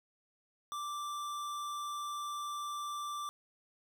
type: tone with hard clipping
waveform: sine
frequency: 1174.7 Hz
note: D6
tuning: in tune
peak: -39 dBFS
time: 0.72-3.29 s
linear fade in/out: 0 ms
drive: 17 dB
effects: none